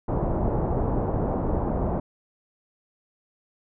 pink low-pass noise, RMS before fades -25 dBFS, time 0.08-2 s, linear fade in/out 5 ms, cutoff 860 Hz, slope 24 dB/octave, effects none

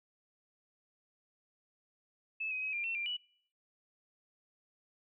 sine tone with pitch steps, 2611 / 2521 / 2546 / 2389 / 2700 / 2379 / 2948 Hz, E7 / D#7 / D#7 / D7 / E7 / D7 / F#7, -17 / +22 / +39 / +29 / +41 / +22 / -7 cents, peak -34 dBFS, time 2.4-3.17 s, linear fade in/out 10 ms, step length 110 ms, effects noise-tail reverb RT60 0.6 s tail -24 dB re dry

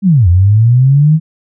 sine linear two-way sweep, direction down then up, 207.7 to 84.1 to 161.3 Hz, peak -4 dBFS, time 0.02-1.2 s, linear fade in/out 50 ms, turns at 0.28 s, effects none

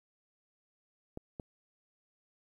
clicks, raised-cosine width 2 ms, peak -27 dBFS, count 2, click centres 1.174 / 1.398 s, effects 11-bit

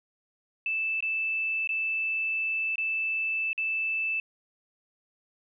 sine tone with dropouts, 2637 Hz, E7, in tune, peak -26 dBFS, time 0.66-4.2 s, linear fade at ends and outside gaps 2 ms, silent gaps 1.006-1.025 / 1.674-1.691 / 2.757-2.781 / 3.531-3.578 s, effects none

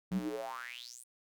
square tone with high-pass filter sweep, 60.6 Hz, B1, 32 cents flat, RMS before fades -40 dBFS, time 0.11-1.04 s, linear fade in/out 10 ms, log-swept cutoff 150 to 10000 Hz, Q 8.1, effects none

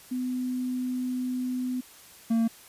sine / triangle tone pair in turn, 252.4 / 227.8 Hz, B3 / A#3, +38 / -40 cents, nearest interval major second, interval 178 cents, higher first, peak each -27 / -19 dBFS, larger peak second, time 0.11-1.81 / 2.3-2.48 s, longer first, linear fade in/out 10 ms, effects white hiss -51 dBFS RMS until 2.68 s + resampled to 32000 Hz

